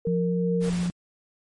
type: tone with tremolo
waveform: sine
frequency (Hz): 463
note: A#4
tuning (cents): -12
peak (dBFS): -24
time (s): 0.05-0.7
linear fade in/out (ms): 5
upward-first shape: triangle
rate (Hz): 2.5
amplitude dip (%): 35
type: tone with pitch glide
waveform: sine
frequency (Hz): 174.61 to 176.23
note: F3 to F3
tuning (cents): 0 to +16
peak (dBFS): -23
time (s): 0.07-0.9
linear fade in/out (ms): 0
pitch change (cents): +16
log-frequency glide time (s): 0.26-0.32
type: noise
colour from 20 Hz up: pink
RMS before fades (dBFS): -37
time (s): 0.6-0.91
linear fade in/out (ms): 50
effects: MP3 48 kbps